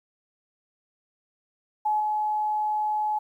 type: tone with level steps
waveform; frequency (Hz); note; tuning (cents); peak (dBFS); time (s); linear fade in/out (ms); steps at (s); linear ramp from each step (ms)
sine; 850; G#5; +40; -21 / -23; 1.85-3.19; 10; 2; 2
effects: 10-bit